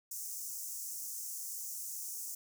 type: high-pass noise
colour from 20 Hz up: pink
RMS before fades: -42 dBFS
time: 0.11-2.35 s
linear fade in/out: 5 ms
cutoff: 5900 Hz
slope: 48 dB/octave
effects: none